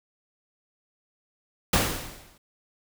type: noise with exponential decay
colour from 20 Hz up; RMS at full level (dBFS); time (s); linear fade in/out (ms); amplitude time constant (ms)
pink; -19; 1.73-2.38; 5; 140
effects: none